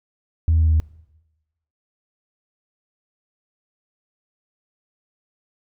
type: tone with pitch steps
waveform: sine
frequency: 81.2 / 80.55 / 79.9 / 79.25 / 78.62 Hz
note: E2 / E2 / D#2 / D#2 / D#2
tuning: -26 / -39 / +47 / +32 / +19 cents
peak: -12 dBFS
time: 0.48-0.8 s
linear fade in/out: 0 ms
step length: 64 ms
effects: noise-tail reverb RT60 1.0 s tail -22 dB re dry + tanh soft clip ceiling -10 dBFS